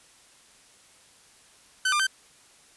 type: tone with pitch steps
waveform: sawtooth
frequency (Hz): 1521 / 1197 / 1550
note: F#6 / D6 / G6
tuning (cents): +47 / +33 / -20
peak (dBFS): -18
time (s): 1.85-2.069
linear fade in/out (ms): 5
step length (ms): 73
effects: white hiss -56 dBFS RMS until 2.76 s + resampled to 24000 Hz